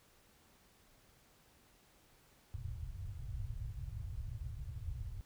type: low-pass noise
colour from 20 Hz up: white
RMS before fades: -43 dBFS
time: 2.54-5.21 s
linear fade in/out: 0 ms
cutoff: 120 Hz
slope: 48 dB/octave
effects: pink hiss -67 dBFS RMS until 5.25 s